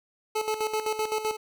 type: tone with tremolo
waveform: 25% pulse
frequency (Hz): 432.6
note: A4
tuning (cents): -29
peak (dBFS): -21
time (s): 0.35-1.37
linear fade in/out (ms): 10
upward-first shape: square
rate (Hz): 7.8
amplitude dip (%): 65
effects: none